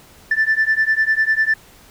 sine beating tone pair, 1760 / 1770 Hz, A6 / A6, 0 / +10 cents, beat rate 10 Hz, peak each -16 dBFS, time 0.31-1.54 s, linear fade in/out 5 ms, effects tanh soft clip ceiling -9 dBFS + pink hiss -47 dBFS RMS until 1.9 s

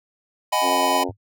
square chord, G# minor seventh, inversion second, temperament just, 623 / 747.5 / 830.6 / 996.7 Hz, D#5 / F#5 / G#5 / B5, +2 / +17 / 0 / +16 cents, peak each -26 / -27 / -25 / -22 dBFS, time 0.52-1.04 s, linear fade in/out 10 ms
harmonic tone, 90.3 Hz, F#2, 42 cents flat, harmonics 3 / 4 / 5 / 6 / 7 / 8 / 9 / 10, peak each -28 / -30 / -32 / -34 / -35 / -36 / -37 / -38 dBFS, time 0.61-1.12 s, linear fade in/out 50 ms
sine tone with exponential decay, 100.7 Hz, G2, 47 cents sharp, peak -26 dBFS, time 1.09-1.17 s, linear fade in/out 5 ms, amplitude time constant 16 ms
effects none

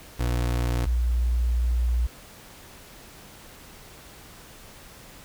30% pulse / sine tone pair in turn, 60.2 / 59.95 Hz, B1 / A#1, -44 / +49 cents, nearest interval unison, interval 7 cents, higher first, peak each -20 dBFS, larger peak neither, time 0.19-0.86 / 0.86-2.07 s, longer second, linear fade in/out 10 ms, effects pink hiss -47 dBFS RMS until 5.24 s

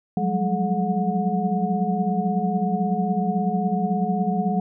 sine tone cluster, 179.2 / 190.1 / 206.4 / 429.2 / 727 Hz, F3 / F#3 / G#3 / A4 / F#5, +45 / +47 / -10 / -43 / -31 cents, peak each -26 / -25 / -26 / -31 / -26 dBFS, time 0.17-4.6 s, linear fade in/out 2 ms, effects none

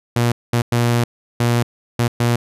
sawtooth tone bursts at uneven times, 119.2 Hz, A#2, 39 cents sharp, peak -10 dBFS, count 6, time 0.16-0.32 / 0.53-0.62 / 0.72-1.04 / 1.4-1.63 / 1.99-2.08 / 2.2-2.36 s, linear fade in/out 5 ms, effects resampled to 32000 Hz

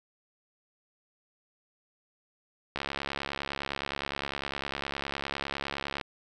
click train, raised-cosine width 0.3 ms, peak -16 dBFS, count 228, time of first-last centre 2.76-6.012 s, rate 69.8 Hz, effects none

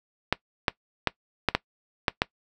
clicks, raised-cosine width 0.3 ms, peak -4 dBFS, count 7, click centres 0.326 / 0.682 / 1.073 / 1.487 / 1.55 / 2.082 / 2.219 s, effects noise-tail reverb RT60 0.1 s tail -21 dB re dry

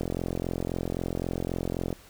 click train, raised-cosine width 2 ms, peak -16 dBFS, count 85, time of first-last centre 0.01-1.928 s, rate 43.8 Hz, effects pink hiss -53 dBFS RMS until 2.09 s

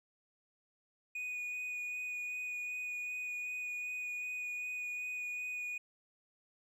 triangle tone with vibrato, 2472 Hz, D#7, 12 cents flat, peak -36 dBFS, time 1.15-5.78 s, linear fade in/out 5 ms, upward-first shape sine, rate 2.6 Hz, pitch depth 11 cents each way, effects none

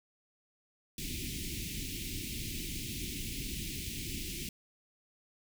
pink band-stop noise, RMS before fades -39 dBFS, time 0.98-4.49 s, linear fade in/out 2 ms, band 360 to 2200 Hz, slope 48 dB/octave, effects none

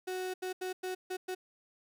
35% pulse tone bursts at uneven times, 370 Hz, F#4, in tune, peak -33 dBFS, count 6, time 0.07-0.34 / 0.42-0.53 / 0.61-0.73 / 0.83-0.95 / 1.1-1.17 / 1.28-1.35 s, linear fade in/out 10 ms, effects none

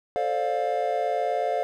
triangle chord, D minor seventh, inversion second, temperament just, 440.5 / 528.6 / 587.3 / 704.8 Hz, A4 / C5 / D5 / F5, +2 / +18 / 0 / +16 cents, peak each -29 / -28 / -28 / -24 dBFS, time 0.16-1.63 s, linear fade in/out 0 ms, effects none

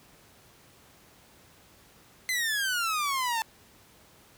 sawtooth exponential sweep, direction down, 2061 to 880 Hz, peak -23 dBFS, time 2.29-3.42 s, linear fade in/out 0 ms, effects pink hiss -57 dBFS RMS until 4.37 s + high-pass 60 Hz 12 dB/octave

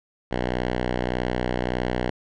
5% pulse tone, 61.7 Hz, B1, 1 cent flat, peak -12 dBFS, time 0.31-2.1 s, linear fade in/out 5 ms, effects low-pass 3000 Hz 12 dB/octave

